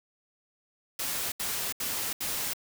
white noise bursts, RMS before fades -32 dBFS, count 4, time 0.99-2.535 s, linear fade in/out 5 ms, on 330 ms, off 75 ms, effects none

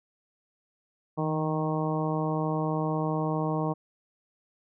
harmonic tone with a mistuned harmonic, 155.56 Hz, D#3, in tune, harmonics 1 / 2 / 3 / 4 / 5 / 6 / 7, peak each -29 / -32 / -34 / -35 / -36 / -37 / -37 dBFS, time 1.17-3.74 s, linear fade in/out 20 ms, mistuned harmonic 1, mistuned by +35 cents, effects none

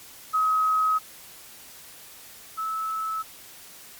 sine tone pair in turn, 1271 / 1303 Hz, D#6 / E6, +36 / -20 cents, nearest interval unison, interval 44 cents, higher second, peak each -19 / -26 dBFS, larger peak first, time 0.33-0.99 / 2.57-3.23 s, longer neither, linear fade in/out 20 ms, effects white hiss -46 dBFS RMS until 3.99 s + MP3 96 kbps

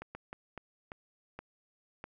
slowing click train, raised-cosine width 0.5 ms, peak -27 dBFS, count 7, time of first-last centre 0.02-2.041 s, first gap 130 ms, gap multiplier 1.38, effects none

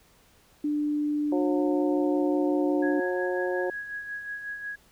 sine tone, 296.4 Hz, D4, 16 cents sharp, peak -24 dBFS, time 0.64-3 s, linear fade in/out 5 ms
harmonic tone, 180.9 Hz, F#3, 39 cents flat, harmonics 2 / 3 / 4 / 5, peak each -28 / -30 / -36 / -40 dBFS, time 1.32-3.7 s, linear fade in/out 2 ms
sine tone with tremolo, 1661.2 Hz, G#6, in tune, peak -31 dBFS, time 2.82-4.76 s, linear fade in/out 10 ms, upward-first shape sine, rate 5.5 Hz, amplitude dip 50%
effects pink hiss -60 dBFS RMS until 4.91 s

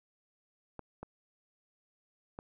clicks, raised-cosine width 1 ms, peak -28 dBFS, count 3, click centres 0.793 / 1.03 / 2.389 s, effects none

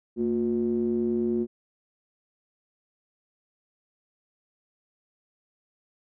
triangle ring-modulated tone, 64.8 Hz, C2, 16 cents flat, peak -18 dBFS, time 0.16-1.47 s, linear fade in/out 50 ms, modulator 294 Hz, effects none

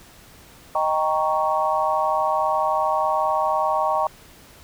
sine chord, Eb dominant seventh, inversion none, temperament equal, 622.3 / 784 / 932.3 / 1108.7 Hz, Eb5 / G5 / Bb5 / Db6, 0 / 0 / 0 / 0 cents, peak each -24 dBFS, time 0.75-4.07 s, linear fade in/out 2 ms, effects pink hiss -48 dBFS RMS until 4.63 s

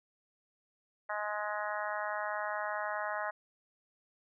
harmonic tone, 209.6 Hz, G#3, 16 cents sharp, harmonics 3 / 4 / 5 / 6 / 7 / 8 / 9, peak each -39 / -40 / -41 / -42 / -42 / -43 / -44 dBFS, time 1.09-3.31 s, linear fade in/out 10 ms, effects none

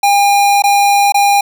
square tone with dropouts, 807 Hz, G#5, 50 cents flat, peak -8 dBFS, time 0.03-1.41 s, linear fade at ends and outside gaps 5 ms, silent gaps 0.622-0.638 / 1.122-1.143 s, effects none

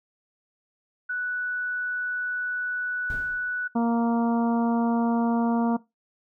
sine tone, 1480 Hz, F#6, in tune, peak -26 dBFS, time 1.09-3.68 s, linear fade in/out 10 ms
brown noise with exponential decay, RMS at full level -33 dBFS, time 3.1-3.61 s, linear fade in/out 0 ms, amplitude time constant 110 ms
harmonic tone, 233.1 Hz, A#3, in tune, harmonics 1 / 2 / 3 / 4 / 5 / 6, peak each -21 / -32 / -31 / -32 / -38 / -44 dBFS, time 3.75-5.77 s, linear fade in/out 10 ms
effects noise-tail reverb RT60 0.2 s tail -19 dB re dry

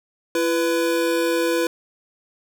square tone pair together, 337.9 / 493.9 Hz, E4 / B4, +43 / 0 cents, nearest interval perfect fifth, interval 657 cents, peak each -22 dBFS, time 0.35-1.67 s, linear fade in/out 2 ms, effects none

